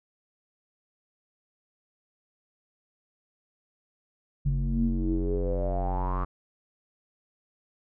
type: tone with low-pass filter sweep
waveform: square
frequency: 45.69 Hz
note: F#1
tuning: 21 cents flat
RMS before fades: -27 dBFS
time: 4.45-6.25 s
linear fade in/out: 10 ms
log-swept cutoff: 150 to 1200 Hz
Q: 8.7
effects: none